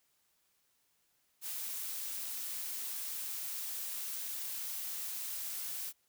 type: noise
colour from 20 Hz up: blue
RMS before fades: -40 dBFS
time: 1.41-5.93 s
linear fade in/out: 50 ms
effects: white hiss -75 dBFS RMS until 6.08 s